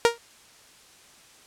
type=tone with exponential decay; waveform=sawtooth; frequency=468.2 Hz; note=A#4; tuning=8 cents sharp; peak=-8 dBFS; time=0.05-0.18 s; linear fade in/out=0 ms; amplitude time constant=28 ms; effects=white hiss -53 dBFS RMS until 1.46 s + low-pass 9000 Hz 12 dB/octave